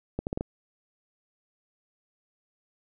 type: accelerating click train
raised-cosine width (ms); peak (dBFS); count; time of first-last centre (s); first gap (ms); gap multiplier
2; -16; 5; 0.19-0.409; 79; 0.76
effects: none